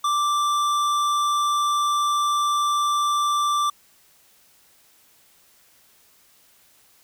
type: tone with tanh clipping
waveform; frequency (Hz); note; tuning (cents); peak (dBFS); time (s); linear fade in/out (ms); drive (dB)
sine; 1174.7; D6; 0; -21; 0.04-3.7; 5; 16
effects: white hiss -57 dBFS RMS until 7.03 s